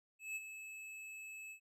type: tone with ADSR envelope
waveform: square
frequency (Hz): 2600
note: E7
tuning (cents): -24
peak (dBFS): -39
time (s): 0.19-1.6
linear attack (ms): 170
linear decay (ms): 31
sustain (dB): -9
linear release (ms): 89
effects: low-pass 12000 Hz 12 dB/octave